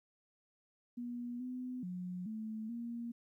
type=tone with pitch steps; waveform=sine; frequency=241.5 / 252 / 180.5 / 218.7 / 235.2 Hz; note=B3 / B3 / F#3 / A3 / A#3; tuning=-39 / +35 / -43 / -10 / +16 cents; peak=-39 dBFS; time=0.97-3.12 s; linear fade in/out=10 ms; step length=430 ms; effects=13-bit